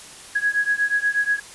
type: beating tone pair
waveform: sine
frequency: 1660 / 1668.3 Hz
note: G#6 / G#6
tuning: -1 / +7 cents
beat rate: 8.3 Hz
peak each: -21 / -22 dBFS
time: 0.35-1.4 s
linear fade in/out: 10 ms
effects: white hiss -41 dBFS RMS until 1.54 s + resampled to 24000 Hz